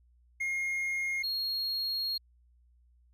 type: tone pair in turn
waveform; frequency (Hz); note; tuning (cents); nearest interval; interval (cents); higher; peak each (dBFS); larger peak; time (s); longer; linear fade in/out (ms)
triangle; 2140 / 4280; C7 / C8; +38 / +38; octave; 1200; second; -28 / -29; first; 0.4-1.23 / 1.23-2.18; second; 10
effects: added 60 Hz sine -61 dBFS peak until 3.13 s